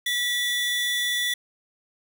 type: tone pair together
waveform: 45% pulse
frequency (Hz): 1949 / 3473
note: B6 / A7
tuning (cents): -23 / -23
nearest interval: minor seventh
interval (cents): 1000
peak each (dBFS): -26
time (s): 0.06-1.34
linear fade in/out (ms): 5
effects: none